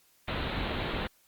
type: low-pass noise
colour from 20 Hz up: pink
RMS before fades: -33 dBFS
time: 0.28-1.07 s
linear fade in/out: 2 ms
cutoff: 4100 Hz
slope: 96 dB/octave
effects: white hiss -65 dBFS RMS until 1.27 s + Opus 48 kbps